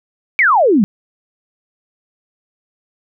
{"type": "exponential sweep", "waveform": "sine", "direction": "down", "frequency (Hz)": [2349, 182.6], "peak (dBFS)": -8, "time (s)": [0.39, 0.84], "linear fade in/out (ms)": 0, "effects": []}